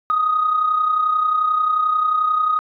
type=tone with amplitude modulation; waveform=sine; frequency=1248 Hz; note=D#6; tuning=5 cents sharp; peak=-12 dBFS; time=0.1-2.59 s; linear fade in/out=0 ms; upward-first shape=sine; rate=31.3 Hz; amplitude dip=55%; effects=tanh soft clip ceiling -9 dBFS